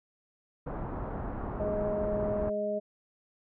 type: low-pass noise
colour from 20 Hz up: pink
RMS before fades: -36 dBFS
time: 0.66-2.5 s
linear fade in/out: 10 ms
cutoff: 1200 Hz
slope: 24 dB/octave
type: harmonic tone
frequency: 207.7 Hz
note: G#3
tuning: in tune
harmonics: 1 / 2 / 3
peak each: -37 / -36 / -30 dBFS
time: 1.59-2.8 s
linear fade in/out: 20 ms
effects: none